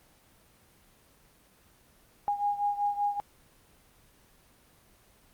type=beating tone pair; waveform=sine; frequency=817 / 822.2 Hz; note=G#5 / G#5; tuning=-29 / -18 cents; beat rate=5.2 Hz; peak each=-28 / -32 dBFS; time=2.28-3.2 s; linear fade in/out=0 ms; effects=pink hiss -61 dBFS RMS until 5.33 s + Opus 24 kbps